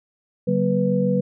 sine tone cluster, 143.2 / 189.7 / 236.6 / 493 Hz, D3 / F#3 / A#3 / B4, -43 / +43 / +26 / -3 cents, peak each -26 / -20 / -26 / -22 dBFS, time 0.47-1.21 s, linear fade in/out 10 ms, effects none

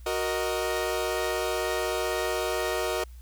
sawtooth chord, D# minor, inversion first, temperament equal, 370 / 466.2 / 622.3 Hz, F#4 / A#4 / D#5, 0 / 0 / 0 cents, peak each -27 dBFS, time 0.06-3.04 s, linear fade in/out 5 ms, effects added 60 Hz sine -42 dBFS peak until 3.21 s + white hiss -61 dBFS RMS until 3.21 s

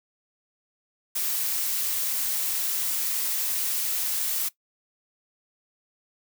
blue noise, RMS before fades -27 dBFS, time 1.15-4.49 s, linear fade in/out 10 ms, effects noise-tail reverb RT60 0.1 s tail -18 dB re dry

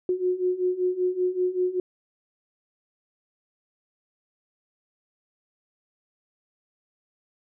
sine beating tone pair, 361.2 / 366.4 Hz, F#4 / F#4, -42 / -17 cents, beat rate 5.2 Hz, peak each -27 / -24 dBFS, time 0.09-1.8 s, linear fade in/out 2 ms, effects none

